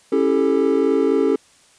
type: chord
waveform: triangle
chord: A dominant seventh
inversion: first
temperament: just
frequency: 275 / 330 / 396 / 440 Hz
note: C#4 / E4 / G4 / A4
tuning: -14 / +2 / +18 / 0 cents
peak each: -18 / -21 / -18 / -17 dBFS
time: 0.12-1.36 s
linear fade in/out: 5 ms
effects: white hiss -53 dBFS RMS until 1.78 s + resampled to 22050 Hz